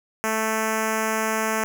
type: tone with notch filter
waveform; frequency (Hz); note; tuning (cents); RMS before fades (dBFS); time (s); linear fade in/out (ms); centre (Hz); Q
5% pulse; 220; A3; 0; -24; 0.24-1.64; 0; 3600; 0.95
effects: none